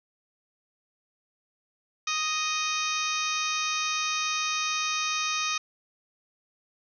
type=harmonic tone; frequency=622.3 Hz; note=D#5; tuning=in tune; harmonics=2 / 3 / 4 / 5 / 6 / 7 / 8 / 9 / 10; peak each=-31 / -40 / -31 / -40 / -34 / -42 / -40 / -36 / -36 dBFS; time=2.07-5.58 s; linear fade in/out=5 ms; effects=none